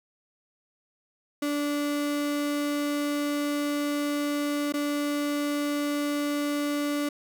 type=tone with dropouts; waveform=35% pulse; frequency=290.8 Hz; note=D4; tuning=17 cents flat; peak=-24 dBFS; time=1.42-7.09 s; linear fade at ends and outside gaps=5 ms; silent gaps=4.724-4.738 s; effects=none